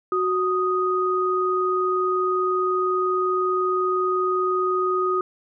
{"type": "tone pair together", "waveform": "sine", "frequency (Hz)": [370, 1244.5], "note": ["F#4", "D#6"], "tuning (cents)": [0, 0], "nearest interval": "octave + major sixth", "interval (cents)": 2100, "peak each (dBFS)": -22, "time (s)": [0.12, 5.21], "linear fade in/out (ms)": 2, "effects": []}